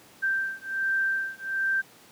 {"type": "beating tone pair", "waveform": "sine", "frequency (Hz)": [1568, 1569.3], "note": ["G6", "G6"], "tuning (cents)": [0, 1], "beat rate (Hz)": 1.3, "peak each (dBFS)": -28, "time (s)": [0.22, 1.82], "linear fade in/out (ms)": 20, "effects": ["pink hiss -53 dBFS RMS until 2.11 s", "high-pass 150 Hz 12 dB/octave"]}